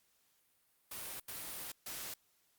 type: noise bursts at uneven times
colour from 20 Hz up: white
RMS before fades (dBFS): -44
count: 3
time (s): 0.91-1.2 / 1.28-1.72 / 1.86-2.14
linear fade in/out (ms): 5
effects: white hiss -74 dBFS RMS until 2.58 s + Opus 48 kbps